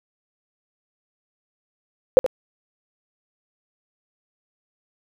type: tone with echo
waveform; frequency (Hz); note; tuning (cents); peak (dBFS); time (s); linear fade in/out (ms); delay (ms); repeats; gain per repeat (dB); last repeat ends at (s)
sine; 516; C5; -24; -5; 2.17-2.19; 0; 73; 1; -11; 2.263
effects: none